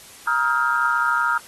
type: tone cluster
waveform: sine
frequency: 944 / 1264 / 1397 / 1601 Hz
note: A#5 / D#6 / F6 / G6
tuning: +22 / +27 / 0 / +36 cents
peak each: -24 / -23 / -20 / -29 dBFS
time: 0.27-1.38 s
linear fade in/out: 5 ms
effects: white hiss -44 dBFS RMS until 1.47 s + AAC 32 kbps